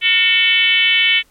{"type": "tone with frequency modulation", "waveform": "sine", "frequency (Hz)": 2637, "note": "E7", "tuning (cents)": 0, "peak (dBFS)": -10, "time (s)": [0.01, 1.23], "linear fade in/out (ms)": 50, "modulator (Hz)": 404, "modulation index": 1.7, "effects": ["pink hiss -55 dBFS RMS until 1.3 s", "MP3 64 kbps"]}